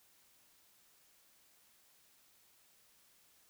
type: silence
effects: white hiss -68 dBFS RMS until 3.49 s

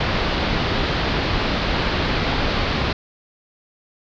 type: low-pass noise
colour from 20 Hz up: pink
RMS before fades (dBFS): -21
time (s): 0-2.93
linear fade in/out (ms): 5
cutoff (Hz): 4700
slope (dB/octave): 48
effects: none

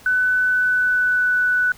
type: tone with pitch glide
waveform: sine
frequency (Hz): 1500 to 1487.1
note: F#6 to F#6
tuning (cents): +23 to +8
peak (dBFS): -15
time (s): 0.06-1.72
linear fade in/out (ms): 2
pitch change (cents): -15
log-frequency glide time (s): 0.48-1.43
effects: pink hiss -46 dBFS RMS until 1.77 s

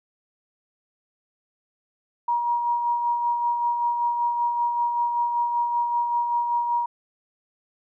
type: tone with tremolo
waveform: sine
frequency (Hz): 952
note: A#5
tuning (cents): +36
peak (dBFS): -19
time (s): 2.28-6.86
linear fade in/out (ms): 5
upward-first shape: sine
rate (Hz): 5.2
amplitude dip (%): 40
effects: none

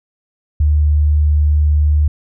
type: tone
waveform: sine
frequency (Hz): 74.8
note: D2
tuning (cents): +32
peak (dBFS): -9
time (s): 0.6-2.08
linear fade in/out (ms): 5
effects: none

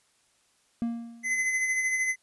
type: tone with exponential decay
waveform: triangle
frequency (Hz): 233.1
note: A#3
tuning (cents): 0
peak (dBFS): -22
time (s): 0.82-1.47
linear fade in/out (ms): 0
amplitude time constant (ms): 140
type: tone with tremolo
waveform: square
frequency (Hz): 2040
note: C7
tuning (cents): -44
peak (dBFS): -24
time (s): 1.23-2.16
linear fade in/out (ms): 50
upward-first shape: sine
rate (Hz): 13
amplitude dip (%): 40
effects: white hiss -67 dBFS RMS until 2.22 s + resampled to 24000 Hz

